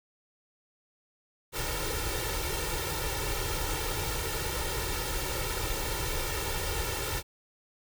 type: noise with comb filter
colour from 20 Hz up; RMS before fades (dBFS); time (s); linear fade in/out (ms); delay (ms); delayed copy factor
pink; -32; 1.52-7.23; 50; 2.2; +0.85
effects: none